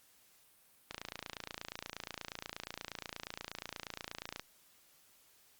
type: click train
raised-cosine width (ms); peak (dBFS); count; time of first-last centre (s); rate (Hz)
0.2; -23; 100; 0.91-4.396; 28.4
effects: white hiss -66 dBFS RMS until 5.59 s + Opus 48 kbps